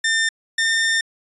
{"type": "tone pair in turn", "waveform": "sawtooth", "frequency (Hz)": [1800, 1808.7], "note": ["A6", "A6"], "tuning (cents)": [39, 47], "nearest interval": "unison", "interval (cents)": 8, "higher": "second", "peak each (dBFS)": -13, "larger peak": "neither", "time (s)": [[0.04, 0.29], [0.58, 1.01]], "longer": "second", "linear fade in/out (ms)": 5, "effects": ["resampled to 22050 Hz"]}